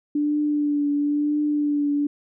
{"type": "tone with vibrato", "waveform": "sine", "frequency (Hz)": 293.2, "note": "D4", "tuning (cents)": -3, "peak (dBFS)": -19, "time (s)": [0.15, 2.07], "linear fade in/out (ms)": 5, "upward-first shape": "triangle", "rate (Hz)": 0.99, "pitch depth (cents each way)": 30, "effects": []}